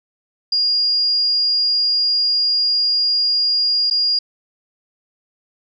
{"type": "tone with dropouts", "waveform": "sine", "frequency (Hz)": 4839, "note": "D#8", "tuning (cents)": -49, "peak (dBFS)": -14, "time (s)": [0.52, 4.19], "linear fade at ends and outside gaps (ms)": 5, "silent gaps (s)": [3.901, 3.909], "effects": []}